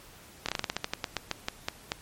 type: slowing click train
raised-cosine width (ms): 0.2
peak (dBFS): -11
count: 16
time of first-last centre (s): 0.46-1.919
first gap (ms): 26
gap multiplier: 1.17
effects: pink hiss -52 dBFS RMS until 2.01 s + MP3 64 kbps